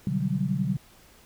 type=chord; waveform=sine; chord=G major seventh; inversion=first; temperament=equal with one note detuned; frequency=126.5 / 146.83 / 185 / 196 Hz; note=B2 / D3 / F#3 / G3; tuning=+42 / 0 / 0 / 0 cents; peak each=-31 / -29 / -28 / -30 dBFS; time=0.07-0.77 s; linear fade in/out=2 ms; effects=pink hiss -55 dBFS RMS until 1.25 s